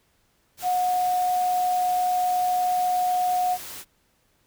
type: tone in noise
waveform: sine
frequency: 727 Hz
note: F#5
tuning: 31 cents flat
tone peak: -20 dBFS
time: 0.62-3.58 s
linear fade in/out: 50 ms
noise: white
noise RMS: -38 dBFS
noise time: 0.57-3.85 s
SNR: +15 dB
effects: pink hiss -66 dBFS RMS until 4.46 s